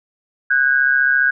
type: tone pair together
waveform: sine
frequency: 1488 / 1622.7 Hz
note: F#6 / G#6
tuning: +9 / -41 cents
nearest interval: major second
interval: 150 cents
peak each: -15 dBFS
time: 0.5-1.31 s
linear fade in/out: 10 ms
effects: none